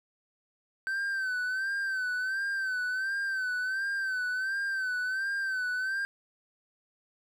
triangle tone with vibrato, 1542 Hz, G6, 29 cents flat, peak -27 dBFS, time 0.87-6.05 s, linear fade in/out 0 ms, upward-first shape sine, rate 1.4 Hz, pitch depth 67 cents each way, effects none

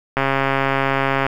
click train, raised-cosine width 0.5 ms, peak -3 dBFS, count 150, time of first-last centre 0.17-1.266 s, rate 136 Hz, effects 7-bit

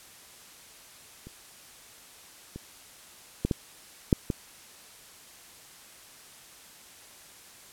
clicks, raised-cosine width 3 ms, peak -30 / -25 / -12 / -12 / -6 / -14 dBFS, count 6, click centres 1.27 / 2.56 / 3.45 / 3.512 / 4.128 / 4.302 s, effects white hiss -51 dBFS RMS until 7.72 s + low-pass 12000 Hz 12 dB/octave

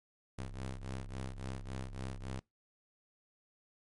sawtooth ring-modulated tone, 65.41 Hz, C2, in tune, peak -33 dBFS, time 0.38-2.4 s, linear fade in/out 10 ms, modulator 34.5 Hz, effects noise-tail reverb RT60 0.2 s tail -25 dB re dry + MP3 48 kbps

